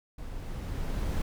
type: noise with level ramp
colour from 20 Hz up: brown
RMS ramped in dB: -40 to -28 dBFS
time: 0.18-1.22 s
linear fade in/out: 5 ms
effects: none